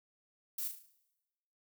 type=noise with echo; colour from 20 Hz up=violet; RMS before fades=-38 dBFS; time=0.58-0.68 s; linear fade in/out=5 ms; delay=37 ms; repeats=6; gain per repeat=-6 dB; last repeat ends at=0.902 s; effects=noise-tail reverb RT60 1.0 s tail -19 dB re dry